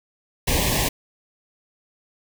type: band-stop noise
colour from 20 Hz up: pink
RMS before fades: -21 dBFS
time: 0.47-0.89 s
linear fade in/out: 10 ms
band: 1100 to 1700 Hz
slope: 96 dB/octave
effects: none